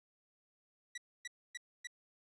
sawtooth tone bursts, 1946 Hz, B6, 26 cents flat, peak -38 dBFS, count 4, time 0.95-1.872 s, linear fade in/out 5 ms, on 28 ms, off 270 ms, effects resampled to 22050 Hz

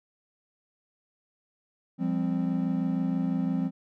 triangle chord, F suspended second, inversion none, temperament equal with one note detuned, 174.61 / 200.7 / 261.6 Hz, F3 / G3 / C4, 0 / +41 / 0 cents, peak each -27 / -29 / -27 dBFS, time 1.98-3.71 s, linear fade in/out 50 ms, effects none

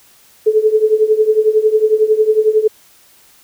sine tone with tremolo, 433 Hz, A4, 28 cents flat, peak -5 dBFS, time 0.46-2.68 s, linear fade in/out 10 ms, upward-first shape triangle, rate 11 Hz, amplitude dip 90%, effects white hiss -48 dBFS RMS until 3.43 s

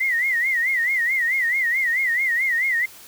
sine tone with vibrato, 1992 Hz, B6, 14 cents sharp, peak -18 dBFS, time 0-2.86 s, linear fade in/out 10 ms, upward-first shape sine, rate 4.6 Hz, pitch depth 140 cents each way, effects white hiss -44 dBFS RMS until 3.07 s

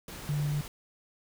sine tone in noise, 146.83 Hz, D3, in tune, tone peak -27 dBFS, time 0.29-0.61 s, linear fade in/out 2 ms, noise pink, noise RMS -43 dBFS, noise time 0.08-0.68 s, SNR +13 dB, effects none

